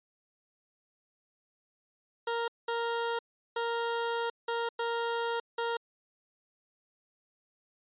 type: tone bursts at uneven times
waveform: 20% pulse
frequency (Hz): 466.2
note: A#4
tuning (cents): 0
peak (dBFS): -25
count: 6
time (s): 2.27-2.48 / 2.68-3.19 / 3.56-4.3 / 4.48-4.69 / 4.79-5.4 / 5.58-5.77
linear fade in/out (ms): 5
effects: resampled to 8000 Hz